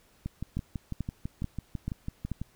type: two click trains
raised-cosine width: 5 ms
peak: -19 / -21 dBFS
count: 5 / 14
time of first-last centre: 0.57-2.317 / 0.26-2.416 s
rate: 2.29 / 6.03 Hz
effects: pink hiss -63 dBFS RMS until 2.55 s